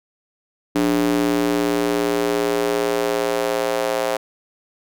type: tone with high-pass filter sweep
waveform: square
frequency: 58.7 Hz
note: A#1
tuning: 13 cents sharp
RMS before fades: -20 dBFS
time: 0.75-4.17 s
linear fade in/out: 5 ms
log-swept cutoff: 280 to 550 Hz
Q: 2.8
effects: none